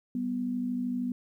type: tone pair together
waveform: sine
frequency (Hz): 193.98 / 246.9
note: G3 / B3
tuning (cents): -18 / 0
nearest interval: major third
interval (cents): 418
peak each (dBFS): -36 / -29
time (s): 0.15-1.12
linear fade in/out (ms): 2
effects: 11-bit